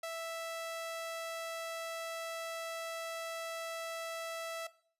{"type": "tone", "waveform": "sawtooth", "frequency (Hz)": 659.3, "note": "E5", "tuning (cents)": 0, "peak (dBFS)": -34, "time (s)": [0.03, 4.67], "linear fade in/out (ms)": 5, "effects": ["noise-tail reverb RT60 0.5 s tail -18 dB re dry", "resampled to 32000 Hz"]}